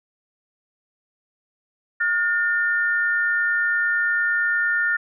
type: tone pair together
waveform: sine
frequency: 1428.7 / 1800 Hz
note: F6 / A6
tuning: +39 / +39 cents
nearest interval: major third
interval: 400 cents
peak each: -21 dBFS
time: 2-4.97 s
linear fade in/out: 10 ms
effects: none